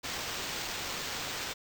white noise with sample-and-hold, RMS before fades -37 dBFS, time 0.03-1.54 s, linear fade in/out 20 ms, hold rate 11025 Hz, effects none

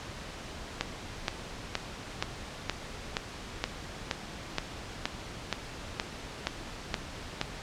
click train, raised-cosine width 0.2 ms, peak -10 dBFS, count 15, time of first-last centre 0.81-7.414 s, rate 2.12 Hz, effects pink hiss -42 dBFS RMS until 7.62 s + low-pass 6000 Hz 12 dB/octave

